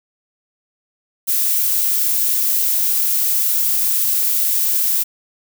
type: noise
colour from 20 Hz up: violet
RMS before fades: -17 dBFS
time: 1.27-5.04 s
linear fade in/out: 20 ms
effects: none